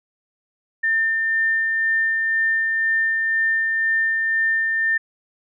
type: tone with tremolo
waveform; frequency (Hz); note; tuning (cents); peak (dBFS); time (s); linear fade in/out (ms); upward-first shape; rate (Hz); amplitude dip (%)
sine; 1800; A6; +39; -16; 0.83-4.98; 10; sine; 2; 25
effects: none